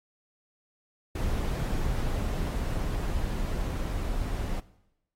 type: noise with level ramp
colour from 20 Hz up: brown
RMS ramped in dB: -28 to -31 dBFS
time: 1.15-4.6 s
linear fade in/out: 5 ms
effects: noise-tail reverb RT60 0.9 s tail -19 dB re dry + AAC 48 kbps